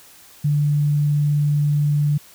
sine tone, 146.83 Hz, D3, in tune, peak -15 dBFS, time 0.44-2.18 s, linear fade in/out 10 ms, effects white hiss -47 dBFS RMS until 2.34 s

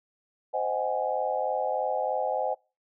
sine chord, Ab dominant seventh, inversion first, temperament just, 519.1 / 623 / 747.5 / 830.6 Hz, C5 / Eb5 / Gb5 / Ab5, -14 / +2 / +17 / 0 cents, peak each -31 dBFS, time 0.53-2.55 s, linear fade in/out 20 ms, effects noise-tail reverb RT60 0.3 s tail -25 dB re dry

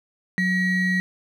triangle ring-modulated tone, 1046.5 Hz, C6, in tune, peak -14 dBFS, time 0.38-1 s, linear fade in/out 0 ms, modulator 862 Hz, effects none

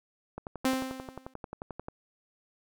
click train, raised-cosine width 1 ms, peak -24 dBFS, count 18, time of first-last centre 0.38-1.884 s, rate 11.3 Hz
sawtooth tone with exponential decay, 261.6 Hz, C4, in tune, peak -19 dBFS, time 0.65-1.34 s, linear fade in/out 2 ms, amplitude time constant 150 ms
effects none

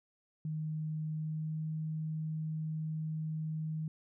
sine tone with pitch glide, 155.56 to 156.91 Hz, D#3 to D#3, 0 to +15 cents, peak -34 dBFS, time 0.45-3.88 s, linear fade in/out 2 ms, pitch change +15 cents, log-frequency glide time 1.12-1.67 s, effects none

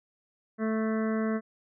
harmonic tone, 220 Hz, A3, in tune, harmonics 1 / 2 / 3 / 5 / 6 / 7 / 8 / 9, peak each -27 / -33 / -37 / -41 / -43 / -44 / -45 / -46 dBFS, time 0.58-1.41 s, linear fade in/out 50 ms, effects none

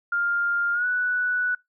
sine tone with pitch glide, 1402 to 1480.2 Hz, F6 to F#6, +6 to 0 cents, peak -21 dBFS, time 0.12-1.55 s, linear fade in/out 5 ms, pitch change +94 cents, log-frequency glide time 0.73-0.86 s, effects noise-tail reverb RT60 0.2 s tail -25 dB re dry

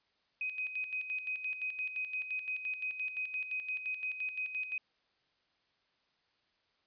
sine tone with tremolo, 2515 Hz, D#7, 18 cents sharp, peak -33 dBFS, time 0.41-4.78 s, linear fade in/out 2 ms, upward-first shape square, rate 5.8 Hz, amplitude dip 60%, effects white hiss -75 dBFS RMS until 6.86 s + resampled to 11025 Hz

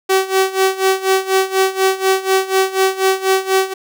sawtooth tone with tremolo, 381.7 Hz, G4, 46 cents flat, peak -6 dBFS, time 0.09-3.74 s, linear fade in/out 10 ms, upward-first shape sine, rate 4.1 Hz, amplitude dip 85%, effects none

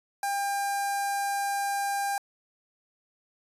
sawtooth tone with notch filter, 800 Hz, G5, 35 cents sharp, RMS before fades -29 dBFS, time 0.23-2.18 s, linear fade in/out 2 ms, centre 3100 Hz, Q 0.87, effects resampled to 32000 Hz

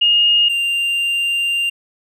sine / triangle tone pair in turn, 2848 / 2788 Hz, F7 / F7, +33 / -4 cents, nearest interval unison, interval 37 cents, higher first, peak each -10 / -14 dBFS, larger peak first, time 0.01-0.49 / 0.49-1.7 s, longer second, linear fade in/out 10 ms, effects none

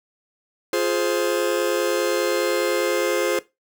45% pulse chord, F minor, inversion none, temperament just, 349.2 / 419.1 / 523.8 Hz, F4 / Ab4 / C5, 0 / +16 / +2 cents, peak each -24 dBFS, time 0.73-3.39 s, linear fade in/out 2 ms, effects noise-tail reverb RT60 0.2 s tail -17 dB re dry

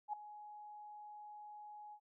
sine tone with ADSR envelope, 838 Hz, G#5, 15 cents sharp, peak -35 dBFS, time 0.08-2 s, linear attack 52 ms, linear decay 4 ms, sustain -15 dB, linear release 70 ms, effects none

